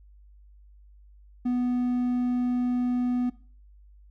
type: tone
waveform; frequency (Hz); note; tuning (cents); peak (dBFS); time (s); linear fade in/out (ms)
triangle; 247; B3; 0; -21; 1.45-3.3; 10
effects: noise-tail reverb RT60 0.4 s tail -19 dB re dry + added 50 Hz sine -50 dBFS peak until 4.1 s